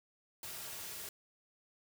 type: noise with comb filter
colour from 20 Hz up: white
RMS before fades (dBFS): -45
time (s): 0.43-1.09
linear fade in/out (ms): 2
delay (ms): 3.9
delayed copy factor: -0.5
effects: none